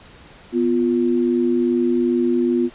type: tone pair together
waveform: sine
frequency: 247.5 / 350 Hz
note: B3 / F4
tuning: +4 / +4 cents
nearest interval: tritone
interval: 600 cents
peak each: -18 dBFS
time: 0.52-2.7 s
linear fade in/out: 50 ms
effects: pink hiss -45 dBFS RMS until 2.74 s + resampled to 8000 Hz